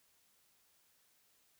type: silence
effects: white hiss -72 dBFS RMS until 1.59 s